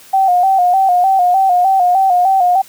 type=tone with vibrato; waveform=sine; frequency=743 Hz; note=F#5; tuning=7 cents sharp; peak=-8 dBFS; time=0.13-2.62 s; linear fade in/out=10 ms; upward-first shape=square; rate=3.3 Hz; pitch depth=66 cents each way; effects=white hiss -41 dBFS RMS until 2.68 s + high-pass 100 Hz 12 dB/octave